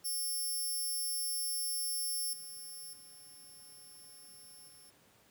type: tone with level steps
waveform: 5% pulse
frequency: 5400 Hz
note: E8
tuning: 41 cents sharp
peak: -28 / -39 / -47 / -50 dBFS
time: 0.04-4.91 s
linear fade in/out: 20 ms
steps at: 2.33 / 2.93 / 4.68 s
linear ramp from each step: 2 ms
effects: pink hiss -65 dBFS RMS until 5.3 s + high-pass 100 Hz 12 dB/octave